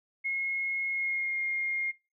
sine tone with pitch glide, 2163 to 2130 Hz, C#7 to C7, -43 to +30 cents, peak -28 dBFS, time 0.24-1.92 s, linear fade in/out 20 ms, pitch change -27 cents, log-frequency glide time 0.9-1.39 s, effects noise-tail reverb RT60 0.3 s tail -21 dB re dry

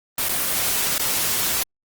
white noise with dropouts, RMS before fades -22 dBFS, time 0.18-1.63 s, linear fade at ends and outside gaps 2 ms, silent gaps 0.287-0.292 / 0.981-0.996 s, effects Opus 24 kbps

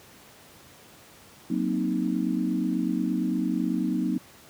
sine chord, C half-diminished seventh, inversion second, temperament equal, 185 / 233.1 / 261.6 / 311.1 Hz, Gb3 / Bb3 / C4 / Eb4, 0 / 0 / 0 / 0 cents, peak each -29 dBFS, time 1.5-4.18 s, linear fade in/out 5 ms, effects pink hiss -51 dBFS RMS until 4.49 s + high-pass 100 Hz 12 dB/octave

